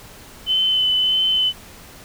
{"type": "tone with vibrato", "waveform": "sine", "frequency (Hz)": 3036, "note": "F#7", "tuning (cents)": 44, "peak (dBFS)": -15, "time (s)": [0.46, 1.53], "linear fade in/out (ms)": 50, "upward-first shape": "sine", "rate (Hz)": 1.6, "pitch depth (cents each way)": 14, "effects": ["pink hiss -42 dBFS RMS until 2.04 s"]}